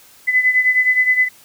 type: beating tone pair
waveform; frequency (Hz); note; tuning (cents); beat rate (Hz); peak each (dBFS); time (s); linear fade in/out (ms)
sine; 2009 / 2018.6; B6 / B6; +29 / +37; 9.6; -13 / -18; 0.27-1.29; 20
effects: white hiss -47 dBFS RMS until 1.44 s